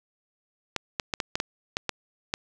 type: clicks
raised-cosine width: 0.2 ms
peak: -9 dBFS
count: 9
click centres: 0.763 / 0.998 / 1.138 / 1.202 / 1.355 / 1.401 / 1.769 / 1.893 / 2.339 s
effects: none